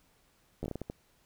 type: slowing click train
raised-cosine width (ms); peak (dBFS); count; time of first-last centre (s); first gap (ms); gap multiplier
2; -23; 8; 0.63-0.899; 12; 1.38
effects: pink hiss -68 dBFS RMS until 1.25 s